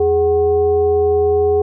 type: tone with frequency modulation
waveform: sine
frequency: 415.3 Hz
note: G#4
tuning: in tune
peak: -11 dBFS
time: 0-1.62 s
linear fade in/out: 5 ms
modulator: 332 Hz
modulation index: 0.51
effects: none